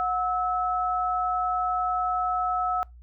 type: tone pair together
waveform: sine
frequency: 729.6 / 1300 Hz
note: F#5 / E6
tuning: -24 / -24 cents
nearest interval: minor seventh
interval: 1000 cents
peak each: -26 dBFS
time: 0-2.83 s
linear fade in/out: 0 ms
effects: noise-tail reverb RT60 0.2 s tail -25 dB re dry + added 60 Hz sine -45 dBFS peak until 3.02 s